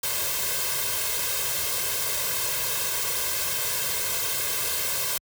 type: noise with comb filter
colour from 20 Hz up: white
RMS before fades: -27 dBFS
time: 0.03-5.18 s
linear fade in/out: 5 ms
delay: 1.9 ms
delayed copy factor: +1
effects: high-pass 60 Hz 12 dB/octave